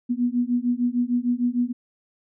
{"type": "beating tone pair", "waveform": "sine", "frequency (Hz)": [240.4, 247], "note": ["B3", "B3"], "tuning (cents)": [-46, 0], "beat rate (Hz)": 6.6, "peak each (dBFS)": -23, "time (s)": [0.09, 1.73], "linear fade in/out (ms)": 20, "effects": []}